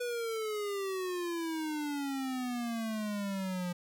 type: exponential sweep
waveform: square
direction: down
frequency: 491.8 to 175.4 Hz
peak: -34 dBFS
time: 0-3.73 s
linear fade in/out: 10 ms
effects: none